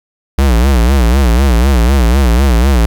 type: tone with vibrato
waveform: square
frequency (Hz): 62.9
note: B1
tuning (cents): +32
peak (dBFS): -7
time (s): 0.38-2.86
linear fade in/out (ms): 5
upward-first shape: sine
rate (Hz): 4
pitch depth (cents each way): 190
effects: 7-bit